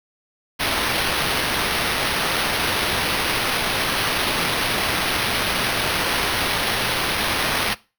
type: noise with sample-and-hold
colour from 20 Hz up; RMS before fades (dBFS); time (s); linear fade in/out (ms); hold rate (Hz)
blue; -22; 0.59-7.75; 20; 7350
effects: noise-tail reverb RT60 0.3 s tail -20 dB re dry